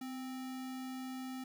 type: tone with sample-and-hold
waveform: sine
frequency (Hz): 257.1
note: C4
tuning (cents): -30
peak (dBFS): -40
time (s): 0.01-1.44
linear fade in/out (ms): 5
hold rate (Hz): 1050
effects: none